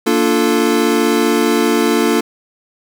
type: chord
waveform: square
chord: Bb major seventh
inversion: none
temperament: equal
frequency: 233.1 / 293.7 / 349.2 / 440 Hz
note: Bb3 / D4 / F4 / A4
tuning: 0 / 0 / 0 / 0 cents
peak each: -18 dBFS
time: 0.06-2.21 s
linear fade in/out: 10 ms
effects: none